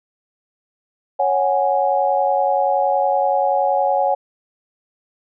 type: chord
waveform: sine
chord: C# suspended fourth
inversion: none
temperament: equal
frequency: 554.4 / 740 / 830.6 Hz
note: C#5 / F#5 / G#5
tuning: 0 / 0 / 0 cents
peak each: -19 dBFS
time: 1.19-4.15 s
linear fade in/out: 10 ms
effects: none